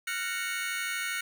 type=chord; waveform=sawtooth; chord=Gb major seventh; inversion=third; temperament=just; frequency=1387.5 / 1480 / 1850 / 2220 Hz; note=F6 / Gb6 / Bb6 / Db7; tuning=-12 / 0 / -14 / +2 cents; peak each=-34 / -32 / -34 / -31 dBFS; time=0.07-1.21 s; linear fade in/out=5 ms; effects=none